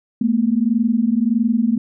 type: tone pair together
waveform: sine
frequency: 218.8 / 240.4 Hz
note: A3 / B3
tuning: -9 / -46 cents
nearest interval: major second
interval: 163 cents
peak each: -17 dBFS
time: 0.21-1.78 s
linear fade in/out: 5 ms
effects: none